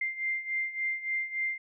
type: beating tone pair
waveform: sine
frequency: 2093 / 2096.5 Hz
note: C7 / C7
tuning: 0 / +3 cents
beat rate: 3.5 Hz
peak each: -35 / -31 dBFS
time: 0.01-1.58 s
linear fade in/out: 5 ms
effects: none